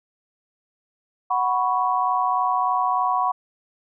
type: chord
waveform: sine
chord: F# suspended fourth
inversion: none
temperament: just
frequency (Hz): 740 / 986.7 / 1110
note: F#5 / B5 / C#6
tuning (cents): 0 / -2 / +2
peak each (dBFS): -23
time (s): 1.3-3.32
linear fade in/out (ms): 10
effects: none